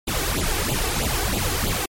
pink noise with flanger, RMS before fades -23 dBFS, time 0.07-1.86 s, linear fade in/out 10 ms, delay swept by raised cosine 0.26 to 2.66 ms, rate 3.1 Hz, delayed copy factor +0.9, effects MP3 64 kbps

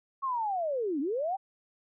sine linear two-way sweep, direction down then up, 1108.7 to 261.6 to 801 Hz, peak -28 dBFS, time 0.22-1.37 s, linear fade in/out 20 ms, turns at 1 s, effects none

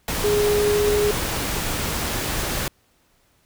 sine tone in noise, 415.3 Hz, G#4, in tune, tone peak -17 dBFS, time 0.24-1.11 s, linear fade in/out 2 ms, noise pink, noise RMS -25 dBFS, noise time 0.08-2.68 s, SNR +5 dB, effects pink hiss -62 dBFS RMS until 3.45 s

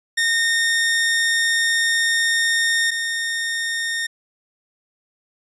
sawtooth tone pair in turn, 1836 / 1836 Hz, A#6 / A#6, -27 / -27 cents, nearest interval unison, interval 0 cents, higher neither, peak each -13 / -18 dBFS, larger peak first, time 0.17-2.91 / 2.91-4.07 s, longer first, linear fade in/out 10 ms, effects resampled to 24000 Hz

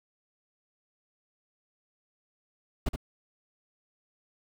brown noise with echo, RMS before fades -27 dBFS, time 2.86-2.89 s, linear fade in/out 5 ms, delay 71 ms, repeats 1, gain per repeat -6 dB, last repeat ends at 2.961 s, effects none

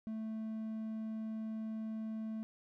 triangle tone, 220 Hz, A3, in tune, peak -36 dBFS, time 0.07-2.43 s, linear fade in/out 0 ms, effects none

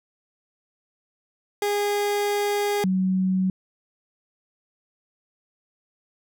30% pulse / sine tone pair in turn, 410 / 187.34 Hz, G#4 / F#3, -22 / +22 cents, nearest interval octave + major second, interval 1356 cents, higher first, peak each -19 dBFS, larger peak neither, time 1.62-2.84 / 2.84-3.5 s, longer first, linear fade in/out 2 ms, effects none

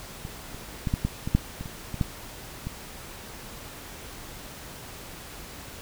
clicks, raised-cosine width 5 ms, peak -23 / -27 / -14 / -11 / -12 / -17 / -6 / -22 / -24 / -20 / -11 / -19 dBFS, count 12, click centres 0.251 / 0.546 / 0.872 / 0.939 / 1.05 / 1.275 / 1.35 / 1.61 / 1.658 / 1.943 / 2.012 / 2.67 s, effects pink hiss -42 dBFS RMS until 5.81 s

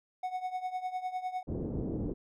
triangle tone with tremolo, 738 Hz, F#5, 5 cents flat, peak -28 dBFS, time 0.23-1.43 s, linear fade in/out 5 ms, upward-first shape triangle, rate 9.9 Hz, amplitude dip 85%
white low-pass noise, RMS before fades -35 dBFS, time 1.47-2.14 s, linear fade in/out 20 ms, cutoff 400 Hz, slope 24 dB/octave
effects none

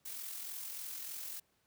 blue noise with amplitude modulation, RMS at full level -42 dBFS, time 0.05-1.4 s, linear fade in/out 10 ms, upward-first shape sine, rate 43.3 Hz, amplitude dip 40%, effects pink hiss -75 dBFS RMS until 1.66 s + high-pass 60 Hz 12 dB/octave

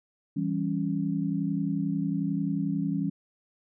sine chord, C# diminished, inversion first, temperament equal, 164.81 / 196 / 277.2 Hz, E3 / G3 / C#4, 0 / 0 / 0 cents, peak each -30 dBFS, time 0.36-3.1 s, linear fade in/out 10 ms, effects none

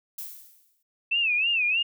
violet noise with exponential decay, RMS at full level -34 dBFS, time 0.18-0.83 s, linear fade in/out 5 ms, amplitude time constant 140 ms
sine tone with vibrato, 2614 Hz, E7, 15 cents flat, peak -21 dBFS, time 1.11-1.83 s, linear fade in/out 10 ms, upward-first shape sine, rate 3.2 Hz, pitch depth 140 cents each way
effects none

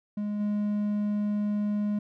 triangle tone with level steps, 207.7 Hz, G#3, in tune, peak -26 / -23 dBFS, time 0.17-1.99 s, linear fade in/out 5 ms, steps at 0.39 s, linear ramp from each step 20 ms, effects none

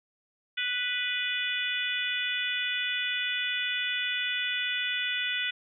harmonic tone, 493.9 Hz, B4, in tune, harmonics 3 / 4 / 5 / 6 / 7, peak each -34 / -34 / -34 / -34 / -34 dBFS, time 0.57-5.51 s, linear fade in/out 10 ms, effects none

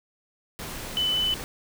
sine tone in noise, 3006 Hz, F#7, 27 cents sharp, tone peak -22 dBFS, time 0.97-1.34 s, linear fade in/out 0 ms, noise pink, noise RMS -36 dBFS, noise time 0.59-1.44 s, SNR +11 dB, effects none

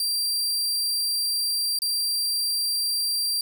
sawtooth tone with dropouts, 4718 Hz, D8, 7 cents sharp, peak -20 dBFS, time 0-3.41 s, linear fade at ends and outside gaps 2 ms, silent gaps 1.789-1.819 s, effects none

